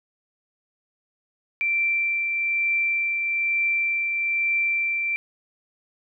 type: tone with tremolo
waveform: sine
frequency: 2349 Hz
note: D7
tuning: in tune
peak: -19 dBFS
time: 1.61-5.16 s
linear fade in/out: 0 ms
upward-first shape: triangle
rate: 1.1 Hz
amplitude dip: 35%
effects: none